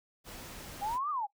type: noise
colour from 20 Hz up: pink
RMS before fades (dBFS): -46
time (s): 0.24-0.99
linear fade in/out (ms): 50
type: exponential two-way sweep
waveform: sine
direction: up then down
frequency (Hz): 784 to 1244.5 to 784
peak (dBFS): -31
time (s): 0.81-1.27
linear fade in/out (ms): 20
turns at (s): 1.1
effects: noise-tail reverb RT60 0.1 s tail -19 dB re dry